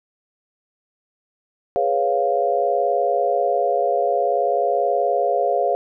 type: chord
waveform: sine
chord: C# dominant seventh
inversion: second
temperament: equal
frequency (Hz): 415.3 / 493.9 / 554.4 / 698.5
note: G#4 / B4 / C#5 / E#5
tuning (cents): 0 / 0 / 0 / 0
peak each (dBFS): -24 / -24 / -22 / -20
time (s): 1.76-5.75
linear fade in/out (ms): 0
effects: none